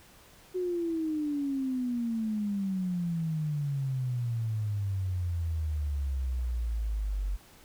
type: exponential sweep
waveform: sine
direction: down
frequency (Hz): 370 to 46.25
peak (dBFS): -28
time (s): 0.54-7.37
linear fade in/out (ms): 20
effects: pink hiss -56 dBFS RMS until 7.64 s